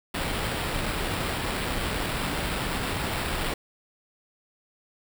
pink noise with sample-and-hold, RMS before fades -29 dBFS, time 0.14-3.54 s, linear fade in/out 5 ms, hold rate 6300 Hz, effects none

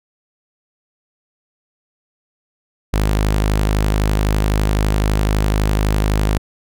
sawtooth tone, 51.91 Hz, G#1, in tune, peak -10 dBFS, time 2.93-6.38 s, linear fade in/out 10 ms, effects none

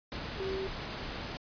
sine tone in noise, 384.1 Hz, G4, 35 cents flat, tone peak -33 dBFS, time 0.4-0.67 s, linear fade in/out 0 ms, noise pink, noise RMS -39 dBFS, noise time 0.12-1.37 s, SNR +3 dB, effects resampled to 11025 Hz

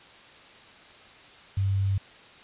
sine tone with quantisation, 97.6 Hz, G2, 7 cents flat, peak -22 dBFS, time 1.57-1.98 s, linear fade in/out 5 ms, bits 8, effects white hiss -50 dBFS RMS until 2.43 s + resampled to 8000 Hz

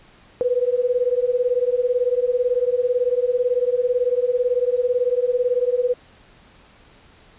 sine beating tone pair, 485.2 / 503.2 Hz, B4 / B4, -31 / +32 cents, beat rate 18 Hz, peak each -20 / -20 dBFS, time 0.41-5.94 s, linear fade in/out 0 ms, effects pink hiss -51 dBFS RMS until 7.38 s + resampled to 8000 Hz

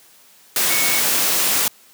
sine tone in noise, 2217 Hz, C#7, in tune, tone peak -23 dBFS, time 0.7-1 s, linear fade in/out 2 ms, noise white, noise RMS -18 dBFS, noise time 0.56-1.68 s, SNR -8 dB, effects white hiss -50 dBFS RMS until 1.93 s + high-pass 150 Hz 12 dB/octave

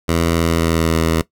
10% pulse tone with pitch glide, 83.5 to 81.4 Hz, E2 to E2, +23 to -21 cents, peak -6 dBFS, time 0.08-1.22 s, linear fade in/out 10 ms, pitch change -44 cents, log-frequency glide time 0.34-0.96 s, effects noise-tail reverb RT60 0.1 s tail -17 dB re dry

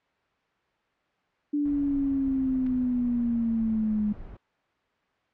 sine linear sweep, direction down, 293.7 to 207.6 Hz, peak -23 dBFS, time 1.53-4.13 s, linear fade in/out 10 ms
brown noise, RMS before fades -42 dBFS, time 1.65-4.37 s, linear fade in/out 5 ms
clicks, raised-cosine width 0.2 ms, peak -30 dBFS, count 2, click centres 2.664 / 2.668 s
effects white hiss -69 dBFS RMS until 5.33 s + low-pass 2000 Hz 12 dB/octave

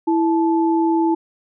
sine tone pair together, 329.6 / 869.8 Hz, E4 / A5, 0 / -20 cents, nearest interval octave + perfect fourth, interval 1680 cents, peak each -15 / -21 dBFS, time 0.07-1.15 s, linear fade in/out 10 ms, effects none

